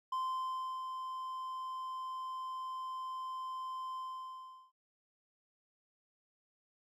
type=tone with ADSR envelope; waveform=triangle; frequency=1037 Hz; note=C6; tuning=16 cents flat; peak=-31 dBFS; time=0.12-4.72 s; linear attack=6 ms; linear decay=690 ms; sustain=-6 dB; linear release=750 ms; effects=none